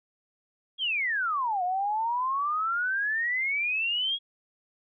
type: exponential two-way sweep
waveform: sine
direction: down then up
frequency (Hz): 3339 to 708 to 3339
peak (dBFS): -25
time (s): 0.78-4.19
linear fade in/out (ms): 50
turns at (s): 1.63
effects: none